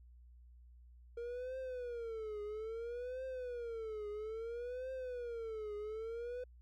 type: tone with vibrato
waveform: triangle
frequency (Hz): 466.2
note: A#4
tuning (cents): 0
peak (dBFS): -38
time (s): 1.17-6.44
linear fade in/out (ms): 5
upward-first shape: triangle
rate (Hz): 0.6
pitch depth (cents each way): 210
effects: added 60 Hz sine -56 dBFS peak until 6.61 s + MP3 96 kbps